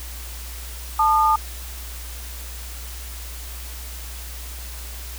sine tone pair together, 878.4 / 1216 Hz, A5 / D#6, -3 / -40 cents, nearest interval tritone, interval 563 cents, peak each -17 dBFS, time 0.99-1.36 s, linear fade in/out 5 ms, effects added 60 Hz sine -33 dBFS peak until 5.18 s + white hiss -38 dBFS RMS until 5.18 s

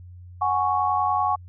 sine chord, F# suspended second, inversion none, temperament equal, 740 / 830.6 / 1108.7 Hz, F#5 / G#5 / C#6, 0 / 0 / 0 cents, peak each -25 / -24 / -23 dBFS, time 0.41-1.36 s, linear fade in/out 10 ms, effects added 89 Hz sine -40 dBFS peak until 1.48 s

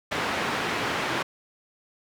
white band-pass noise, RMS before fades -28 dBFS, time 0.11-1.23 s, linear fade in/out 10 ms, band 110 to 2000 Hz, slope 12 dB/octave, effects none

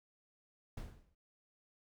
brown noise with exponential decay, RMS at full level -39 dBFS, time 0.77-1.15 s, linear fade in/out 5 ms, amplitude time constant 82 ms, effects none

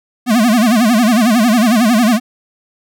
square tone with vibrato, 228.8 Hz, A#3, 32 cents flat, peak -9 dBFS, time 0.26-2.2 s, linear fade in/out 50 ms, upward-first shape sine, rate 11 Hz, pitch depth 170 cents each way, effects none

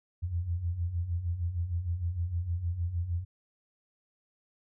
sine beating tone pair, 81.9 / 88.4 Hz, E2 / F2, -11 / +22 cents, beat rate 6.5 Hz, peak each -36 / -30 dBFS, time 0.22-3.25 s, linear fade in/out 20 ms, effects none

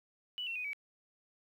sine tone with pitch steps, 2960 / 2714 / 2489 / 2282 Hz, F#7 / E7 / D#7 / C#7, 0 / +50 / 0 / +50 cents, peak -36 dBFS, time 0.38-0.732 s, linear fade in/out 0 ms, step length 88 ms, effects 11-bit

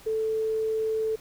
sine tone, 440 Hz, A4, in tune, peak -24 dBFS, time 0.06-1.16 s, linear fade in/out 10 ms, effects pink hiss -51 dBFS RMS until 1.2 s

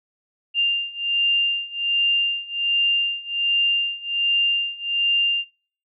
sine beating tone pair, 2794 / 2795.3 Hz, F7 / F7, 0 / +1 cents, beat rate 1.3 Hz, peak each -23 / -21 dBFS, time 0.54-5.45 s, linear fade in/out 50 ms, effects noise-tail reverb RT60 0.5 s tail -24 dB re dry

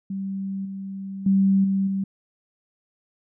sine tone with level steps, 194.2 Hz, G3, 16 cents flat, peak -26 / -30 / -15 / -19 / -22 dBFS, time 0.1-2.04 s, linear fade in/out 5 ms, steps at 0.65 / 1.26 / 1.64 / 1.87 s, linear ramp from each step 5 ms, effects none

